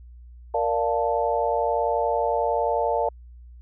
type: chord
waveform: sine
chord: Bb major seventh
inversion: none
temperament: equal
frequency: 466.2 / 587.3 / 698.5 / 880 Hz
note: Bb4 / D5 / F5 / A5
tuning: 0 / 0 / 0 / 0 cents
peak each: -26 dBFS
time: 0.54-3.09 s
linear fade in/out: 5 ms
effects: added 60 Hz sine -42 dBFS peak until 3.61 s